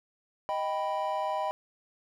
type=chord; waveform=triangle; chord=Eb augmented; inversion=none; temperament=equal with one note detuned; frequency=624.1 / 784 / 987.8 Hz; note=Eb5 / G5 / B5; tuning=+5 / 0 / 0 cents; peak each=-31 dBFS; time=0.49-1.51 s; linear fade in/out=0 ms; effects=none